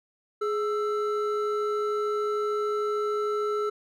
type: tone pair together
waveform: triangle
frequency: 418.9 / 1330 Hz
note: G#4 / E6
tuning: +15 / +15 cents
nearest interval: octave + minor sixth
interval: 2000 cents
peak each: -24 / -29 dBFS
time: 0.41-3.7 s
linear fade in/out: 10 ms
effects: none